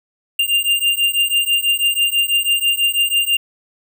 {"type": "beating tone pair", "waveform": "square", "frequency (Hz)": [2794, 2800.1], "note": ["F7", "F7"], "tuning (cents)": [0, 4], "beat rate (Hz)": 6.1, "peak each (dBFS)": -18, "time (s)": [0.39, 3.37], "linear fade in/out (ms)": 5, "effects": []}